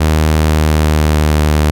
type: tone with pitch glide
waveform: sawtooth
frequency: 77.78 to 75.78 Hz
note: D#2 to D#2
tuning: 0 to -45 cents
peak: -5 dBFS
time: 0-1.71 s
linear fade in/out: 10 ms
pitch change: -45 cents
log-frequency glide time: 0.33-1.49 s
effects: none